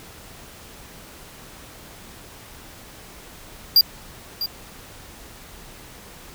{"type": "tone with echo", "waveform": "square", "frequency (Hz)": 4783, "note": "D8", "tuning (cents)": 31, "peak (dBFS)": -10, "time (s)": [3.76, 3.81], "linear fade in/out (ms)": 2, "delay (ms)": 650, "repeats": 1, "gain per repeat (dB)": -13, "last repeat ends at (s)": 4.46, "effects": ["pink hiss -43 dBFS RMS until 6.34 s"]}